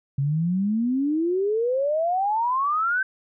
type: exponential sweep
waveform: sine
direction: up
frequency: 134.4 to 1568 Hz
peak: -20 dBFS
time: 0.18-3.03 s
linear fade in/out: 5 ms
effects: none